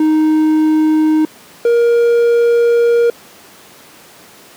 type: tone pair in turn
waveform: triangle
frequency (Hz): 311.1 / 471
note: D#4 / A#4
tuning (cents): 0 / +18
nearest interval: perfect fifth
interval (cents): 718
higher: second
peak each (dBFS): -6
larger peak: neither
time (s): 0-1.25 / 1.65-3.1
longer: second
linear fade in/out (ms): 2
effects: pink hiss -40 dBFS RMS until 4.56 s + high-pass 200 Hz 12 dB/octave